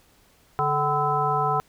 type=harmonic tone with a mistuned harmonic; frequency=145.1 Hz; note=D3; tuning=21 cents flat; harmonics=1 / 3 / 5 / 7 / 9; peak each=-29 / -29 / -25 / -26 / -26 dBFS; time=0.59-1.6 s; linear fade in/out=0 ms; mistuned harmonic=5; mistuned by=+79 cents; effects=pink hiss -59 dBFS RMS until 1.68 s